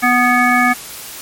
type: harmonic tone with a mistuned harmonic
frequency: 246.9 Hz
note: B3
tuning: in tune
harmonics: 1 / 3 / 5 / 7 / 9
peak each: -16 / -16 / -16 / -16 / -16 dBFS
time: 0.02-0.74 s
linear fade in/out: 20 ms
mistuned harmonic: 7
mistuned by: -20 cents
effects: white hiss -31 dBFS RMS until 1.21 s + MP3 64 kbps